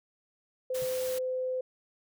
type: tone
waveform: sine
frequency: 512 Hz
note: C5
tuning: 38 cents flat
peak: -29 dBFS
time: 0.7-1.61 s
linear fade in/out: 5 ms
type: noise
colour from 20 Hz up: white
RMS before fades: -41 dBFS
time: 0.74-1.19 s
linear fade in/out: 10 ms
type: tone with exponential decay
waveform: sine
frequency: 140.9 Hz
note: C#3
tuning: 29 cents sharp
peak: -37 dBFS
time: 0.82-0.9 s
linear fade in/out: 0 ms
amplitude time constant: 16 ms
effects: none